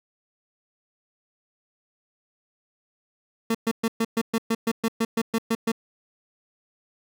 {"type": "tone bursts", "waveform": "30% pulse", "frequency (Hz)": 226.6, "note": "A#3", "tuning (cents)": -49, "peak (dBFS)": -18, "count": 14, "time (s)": [3.5, 5.718], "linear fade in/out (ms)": 5, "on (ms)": 47, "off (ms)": 120, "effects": []}